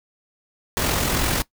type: noise with amplitude modulation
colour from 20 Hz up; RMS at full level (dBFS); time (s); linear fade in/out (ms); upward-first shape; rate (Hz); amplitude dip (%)
pink; -20; 0.77-1.42; 0; sine; 42.9; 40
effects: noise-tail reverb RT60 0.1 s tail -19 dB re dry